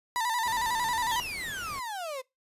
35% pulse tone with vibrato, 937 Hz, A#5, 9 cents sharp, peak -25 dBFS, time 0.16-1.2 s, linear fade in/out 0 ms, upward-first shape square, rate 11 Hz, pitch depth 75 cents each way
pink noise, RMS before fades -45 dBFS, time 0.45-1.8 s, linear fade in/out 10 ms
35% pulse exponential sweep, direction down, 3539 to 500 Hz, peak -32 dBFS, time 1.09-2.22 s, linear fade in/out 20 ms
effects noise-tail reverb RT60 0.2 s tail -23 dB re dry + resampled to 32000 Hz

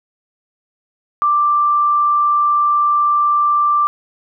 sine tone, 1178 Hz, D6, 5 cents sharp, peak -11 dBFS, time 1.22-3.87 s, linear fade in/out 0 ms, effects none

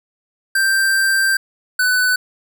square tone pair in turn, 1571 / 1498.1 Hz, G6 / F#6, +3 / +21 cents, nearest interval minor second, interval 82 cents, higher first, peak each -14 dBFS, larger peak neither, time 0.55-1.37 / 1.79-2.16 s, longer first, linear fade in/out 5 ms, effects none

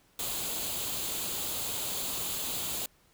white noise with comb filter, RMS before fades -34 dBFS, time 0.19-2.86 s, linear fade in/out 2 ms, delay 0.27 ms, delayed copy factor +0.55, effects pink hiss -65 dBFS RMS until 3.13 s

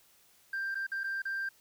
sine tone with dropouts, 1580 Hz, G6, 13 cents sharp, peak -30 dBFS, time 0.53-1.49 s, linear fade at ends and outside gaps 5 ms, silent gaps 0.746-0.753 / 0.867-0.917 / 1.035-1.041 / 1.22-1.253 s, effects tanh soft clip ceiling -30 dBFS + white hiss -64 dBFS RMS until 1.6 s

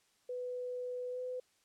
sine tone with pitch glide, 497 to 503.9 Hz, B4 to B4, +11 to +35 cents, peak -37 dBFS, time 0.29-1.4 s, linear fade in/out 5 ms, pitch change +24 cents, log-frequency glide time 1.1-1.2 s, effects white hiss -72 dBFS RMS until 1.64 s + low-pass 9000 Hz 12 dB/octave

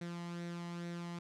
sawtooth tone with flanger, 172.3 Hz, F3, 23 cents flat, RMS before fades -43 dBFS, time 0.01-1.19 s, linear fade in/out 5 ms, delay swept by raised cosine 0.5 to 1.01 ms, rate 2.3 Hz, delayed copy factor +0.5, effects low-pass 7000 Hz 12 dB/octave

